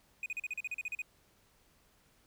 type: tone bursts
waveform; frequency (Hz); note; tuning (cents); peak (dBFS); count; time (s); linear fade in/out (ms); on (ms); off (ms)
triangle; 2486; D#7; -2; -33; 12; 0.23-1.019; 2; 30; 39
effects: pink hiss -68 dBFS RMS until 2.26 s

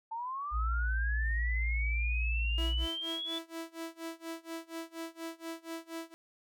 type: linear sweep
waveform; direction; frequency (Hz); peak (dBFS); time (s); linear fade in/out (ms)
sine; up; 883 to 3477; -35; 0.11-3.39; 10
type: tone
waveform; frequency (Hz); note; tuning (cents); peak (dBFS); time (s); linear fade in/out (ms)
sine; 58.27; A#1; 0; -29; 0.51-2.88; 50
type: tone with tremolo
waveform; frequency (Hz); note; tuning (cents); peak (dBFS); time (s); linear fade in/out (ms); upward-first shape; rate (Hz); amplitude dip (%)
sawtooth; 329.1; E4; -3; -33; 2.58-6.14; 0; sine; 4.2; 95
effects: none

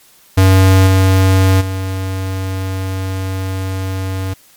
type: tone with level steps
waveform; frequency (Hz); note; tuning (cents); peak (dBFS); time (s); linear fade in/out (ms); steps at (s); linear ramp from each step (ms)
square; 94.9; F#2; +44; -6 / -8 / -18; 0.37-4.34; 10; 0.86 / 1.6; 20
effects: white hiss -47 dBFS RMS until 4.56 s + MP3 96 kbps

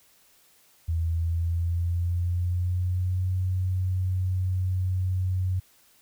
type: tone with pitch glide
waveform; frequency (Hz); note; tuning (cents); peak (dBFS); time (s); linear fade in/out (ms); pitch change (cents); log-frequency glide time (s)
sine; 82.41 to 92.5; E2 to F#2; 0 to 0; -23; 0.88-5.6; 10; +200; 1.01-3.31
effects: white hiss -60 dBFS RMS until 6.01 s

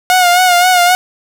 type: tone with vibrato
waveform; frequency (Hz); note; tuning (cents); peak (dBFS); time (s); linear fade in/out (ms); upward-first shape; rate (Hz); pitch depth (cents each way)
sawtooth; 720; F#5; -47; -3; 0.1-0.95; 0; sine; 3.8; 50
effects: none

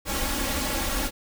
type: noise with comb filter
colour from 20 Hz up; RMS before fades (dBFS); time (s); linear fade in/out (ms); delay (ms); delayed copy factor
pink; -27; 0.05-1.11; 50; 3.6; +0.8
effects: none

